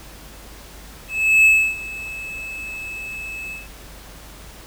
triangle tone with ADSR envelope, 2600 Hz, E7, 24 cents flat, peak -7 dBFS, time 1.08-3.68 s, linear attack 370 ms, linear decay 300 ms, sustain -20 dB, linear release 160 ms, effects added 50 Hz sine -42 dBFS peak until 4.66 s + pink hiss -42 dBFS RMS until 4.66 s

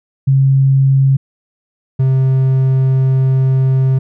sine / triangle tone pair in turn, 135.4 / 132.15 Hz, C#3 / C3, -40 / +18 cents, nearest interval unison, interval 42 cents, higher first, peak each -7 dBFS, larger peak neither, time 0.27-1.17 / 1.99-3.99 s, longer second, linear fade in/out 10 ms, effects none

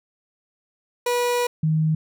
30% pulse / sine tone pair in turn, 486.4 / 157.06 Hz, B4 / D#3, -26 / +17 cents, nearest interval octave + minor sixth, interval 1957 cents, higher first, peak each -17 dBFS, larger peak neither, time 1.06-1.47 / 1.63-1.95 s, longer first, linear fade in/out 5 ms, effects none

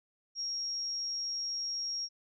sine tone, 5588 Hz, F8, in tune, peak -33 dBFS, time 0.35-2.09 s, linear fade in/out 50 ms, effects none

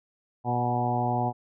harmonic tone with a mistuned harmonic, 121.4 Hz, B2, 29 cents flat, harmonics 1 / 2 / 3 / 4 / 5 / 6 / 7 / 8, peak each -29 / -32 / -36 / -39 / -36 / -28 / -31 / -37 dBFS, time 0.44-1.33 s, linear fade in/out 50 ms, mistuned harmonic 6, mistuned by +22 cents, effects none

